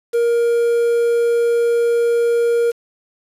triangle tone with quantisation, 470 Hz, A#4, 14 cents sharp, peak -11 dBFS, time 0.13-2.72 s, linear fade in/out 20 ms, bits 6, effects resampled to 32000 Hz

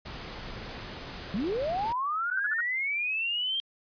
pink noise, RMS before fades -40 dBFS, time 0.05-1.93 s, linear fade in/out 10 ms
sine linear sweep, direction up, 174.61 to 3200 Hz, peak -27 dBFS, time 1.34-3.6 s, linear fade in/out 0 ms
sine tone bursts, 1460 Hz, F#6, 24 cents flat, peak -27 dBFS, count 5, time 2.3-2.607 s, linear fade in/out 2 ms, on 23 ms, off 48 ms
effects resampled to 11025 Hz

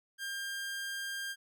sawtooth tone, 1600 Hz, G6, 35 cents sharp, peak -33 dBFS, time 0.18-1.36 s, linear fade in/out 50 ms, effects none

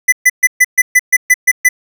square tone bursts, 2000 Hz, B6, 21 cents sharp, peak -5 dBFS, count 10, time 0.08-1.69 s, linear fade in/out 10 ms, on 44 ms, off 130 ms, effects none

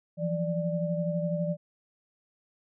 sine tone cluster, 167.6 / 179.6 / 590 Hz, E3 / F3 / D5, +29 / +49 / +8 cents, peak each -29 / -36 / -31 dBFS, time 0.17-1.57 s, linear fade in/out 50 ms, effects none

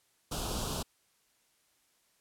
pink band-stop noise, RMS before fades -35 dBFS, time 0.31-0.83 s, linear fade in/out 10 ms, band 1400 to 2800 Hz, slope 48 dB/octave, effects white hiss -71 dBFS RMS until 2.2 s + low-pass 12000 Hz 12 dB/octave

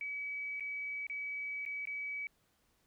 sine tone with dropouts, 2281 Hz, C#7, 49 cents sharp, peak -37 dBFS, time 0.01-2.27 s, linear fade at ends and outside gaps 1 ms, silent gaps 0.598-0.606 / 1.068-1.098 / 1.652-1.662 / 1.854-1.872 s, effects pink hiss -74 dBFS RMS until 2.86 s

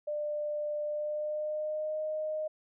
sine tone with pitch glide, 596 to 618.4 Hz, D5 to D#5, +25 to -11 cents, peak -31 dBFS, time 0.07-2.48 s, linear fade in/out 10 ms, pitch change +64 cents, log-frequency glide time 0.85-1.99 s, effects none

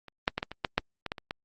clicks, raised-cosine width 0.3 ms, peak -29 / -7 / -13 / -15 / -22 / -10 / -7 / -17 / -15 / -24 / -17 dBFS, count 11, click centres 0.083 / 0.279 / 0.38 / 0.429 / 0.516 / 0.648 / 0.78 / 1.063 / 1.119 / 1.182 / 1.309 s, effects Opus 48 kbps

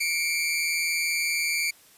sawtooth tone pair together, 2180 / 2341 Hz, C#7 / D7, -29 / -6 cents, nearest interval minor second, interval 123 cents, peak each -26 / -22 dBFS, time 0-1.71 s, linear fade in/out 10 ms, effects white hiss -55 dBFS RMS until 1.97 s + resampled to 32000 Hz

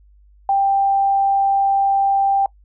sine tone, 788 Hz, G5, 9 cents sharp, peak -13 dBFS, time 0.49-2.46 s, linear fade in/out 2 ms, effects noise-tail reverb RT60 0.1 s tail -22 dB re dry + added 50 Hz sine -47 dBFS peak until 2.64 s

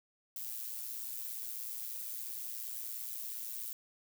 violet noise with amplitude modulation, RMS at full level -39 dBFS, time 0.36-3.73 s, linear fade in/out 2 ms, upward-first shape sine, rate 117 Hz, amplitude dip 60%, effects none

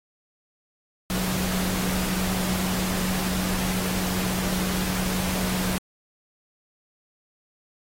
sine tone in noise, 185 Hz, F#3, in tune, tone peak -26 dBFS, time 1.1-5.78 s, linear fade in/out 0 ms, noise pink, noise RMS -29 dBFS, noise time 1.1-5.78 s, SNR 0 dB, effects AAC 48 kbps

